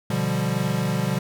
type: chord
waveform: square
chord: G dominant seventh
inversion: first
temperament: equal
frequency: 123.47 / 146.83 / 174.61 / 196 Hz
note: B2 / D3 / F3 / G3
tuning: 0 / 0 / 0 / 0 cents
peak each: -28 dBFS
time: 0.1-1.19 s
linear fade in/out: 5 ms
effects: none